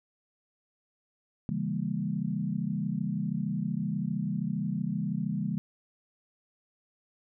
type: chord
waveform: sine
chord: C# diminished seventh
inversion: none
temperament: equal with one note detuned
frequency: 138.59 / 164.81 / 200.3 / 233.1 Hz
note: C#3 / E3 / G3 / Bb3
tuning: 0 / 0 / +38 / 0 cents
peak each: -36 / -33 / -32 / -36 dBFS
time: 1.49-5.58 s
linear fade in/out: 0 ms
effects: none